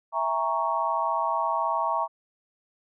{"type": "chord", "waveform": "sine", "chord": "A# half-diminished seventh", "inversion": "second", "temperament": "equal with one note detuned", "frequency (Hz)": [659.3, 813.5, 932.3, 1108.7], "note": ["E5", "G#5", "A#5", "C#6"], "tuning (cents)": [0, -36, 0, 0], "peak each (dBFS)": [-30, -32, -27, -28], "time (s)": [0.12, 2.08], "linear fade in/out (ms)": 50, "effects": []}